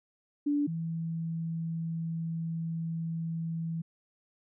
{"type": "tone pair in turn", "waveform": "sine", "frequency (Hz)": [290.1, 164.37], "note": ["D4", "E3"], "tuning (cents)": [-21, -5], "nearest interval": "minor seventh", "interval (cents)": 984, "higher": "first", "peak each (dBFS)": [-25, -31], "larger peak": "first", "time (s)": [[0.46, 0.67], [0.67, 3.82]], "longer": "second", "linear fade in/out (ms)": 10, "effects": []}